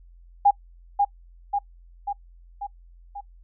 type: tone with echo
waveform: sine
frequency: 810 Hz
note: G#5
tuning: 43 cents flat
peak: -12 dBFS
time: 0.45-0.51 s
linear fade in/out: 10 ms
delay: 540 ms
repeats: 5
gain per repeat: -4 dB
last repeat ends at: 3.21 s
effects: noise-tail reverb RT60 0.1 s tail -25 dB re dry + added 43 Hz sine -47 dBFS peak until 3.43 s